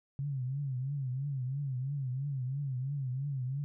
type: tone with vibrato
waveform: sine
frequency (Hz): 134.5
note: C3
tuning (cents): +48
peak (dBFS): -32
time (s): 0.19-3.64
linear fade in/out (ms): 0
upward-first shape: triangle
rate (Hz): 3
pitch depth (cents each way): 150
effects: none